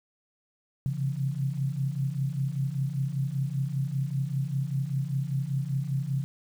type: tone cluster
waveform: sine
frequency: 131.5 / 136.6 / 168.2 Hz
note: C3 / C#3 / E3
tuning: +9 / -25 / +35 cents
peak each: -33 / -28 / -35 dBFS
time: 0.86-6.24 s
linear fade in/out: 0 ms
effects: 9-bit